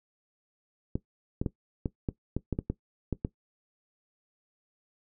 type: clicks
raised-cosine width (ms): 3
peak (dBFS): -16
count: 11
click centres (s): 0.955 / 1.415 / 1.462 / 1.858 / 2.088 / 2.366 / 2.527 / 2.589 / 2.7 / 3.127 / 3.249
effects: noise-tail reverb RT60 0.1 s tail -17 dB re dry